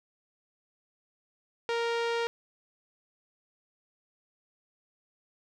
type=tone with low-pass filter; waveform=sawtooth; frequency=466.2 Hz; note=A#4; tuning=in tune; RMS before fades=-30 dBFS; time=1.69-2.27 s; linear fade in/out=0 ms; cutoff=4000 Hz; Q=0.96; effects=none